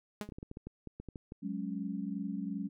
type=tone with exponential decay; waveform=sawtooth; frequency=208.7 Hz; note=G#3; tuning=9 cents sharp; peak=-30 dBFS; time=0.21-0.3 s; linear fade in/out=0 ms; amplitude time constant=19 ms
type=clicks; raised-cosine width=3 ms; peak=-30 dBFS; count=12; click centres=0.29 / 0.322 / 0.385 / 0.429 / 0.514 / 0.571 / 0.67 / 0.873 / 1 / 1.087 / 1.158 / 1.321 s
type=chord; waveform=sine; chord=F# suspended second; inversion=none; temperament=equal; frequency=185 / 207.7 / 277.2 Hz; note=F#3 / G#3 / C#4; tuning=0 / 0 / 0 cents; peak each=-39 / -38 / -40 dBFS; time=1.42-2.69 s; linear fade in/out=20 ms
effects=none